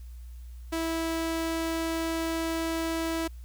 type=tone; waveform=sawtooth; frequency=327.6 Hz; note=E4; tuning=11 cents flat; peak=-24 dBFS; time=0.72-3.28 s; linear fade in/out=10 ms; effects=added 60 Hz sine -40 dBFS peak until 3.44 s + white hiss -63 dBFS RMS until 3.44 s